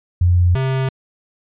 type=tone pair in turn; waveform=sine / square; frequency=88.4 / 132.45 Hz; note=F2 / C3; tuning=+22 / +22 cents; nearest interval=perfect fifth; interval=700 cents; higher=second; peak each=-10 / -17 dBFS; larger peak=first; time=0.21-0.55 / 0.55-0.89 s; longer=neither; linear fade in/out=5 ms; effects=resampled to 8000 Hz